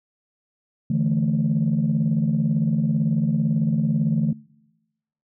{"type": "chord", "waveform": "sine", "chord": "D suspended second", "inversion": "none", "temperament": "equal", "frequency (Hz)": [146.83, 164.81, 220], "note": ["D3", "E3", "A3"], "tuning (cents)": [0, 0, 0], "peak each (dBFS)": -22, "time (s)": [0.9, 4.33], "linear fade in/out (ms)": 5, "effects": ["noise-tail reverb RT60 1.0 s tail -24 dB re dry", "tanh soft clip ceiling -12 dBFS"]}